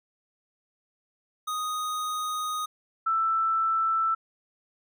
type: tone pair in turn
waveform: square / sine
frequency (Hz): 1244.5 / 1326.1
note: D#6 / E6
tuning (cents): 0 / +10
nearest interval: minor second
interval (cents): 110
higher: second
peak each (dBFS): -29 / -22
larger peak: second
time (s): 1.47-2.66 / 3.06-4.15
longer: first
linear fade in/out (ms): 10
effects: none